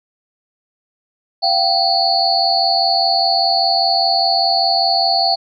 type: tone cluster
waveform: sine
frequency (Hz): 686 / 771 / 4302 / 4573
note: F5 / G5 / C8 / D8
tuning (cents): -31 / -29 / +47 / -47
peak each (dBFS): -18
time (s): 1.42-5.36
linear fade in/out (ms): 20
effects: none